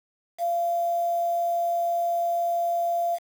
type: tone with quantisation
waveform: sine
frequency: 687 Hz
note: F5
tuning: 29 cents flat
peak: -22 dBFS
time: 0.38-3.19 s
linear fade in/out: 50 ms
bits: 7
effects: none